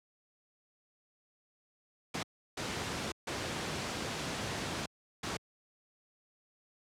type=noise bursts at uneven times; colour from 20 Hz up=pink; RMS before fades=-36 dBFS; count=4; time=2.14-2.23 / 2.57-3.12 / 3.27-4.86 / 5.23-5.37 s; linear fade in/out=5 ms; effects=high-pass 100 Hz 12 dB/octave + low-pass 7000 Hz 12 dB/octave